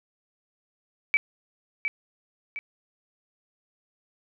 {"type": "tone with echo", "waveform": "sine", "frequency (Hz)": 2300, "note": "D7", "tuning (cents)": -37, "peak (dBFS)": -17, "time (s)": [1.14, 1.17], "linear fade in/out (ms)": 0, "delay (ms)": 710, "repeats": 2, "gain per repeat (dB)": -7, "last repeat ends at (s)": 2.59, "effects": []}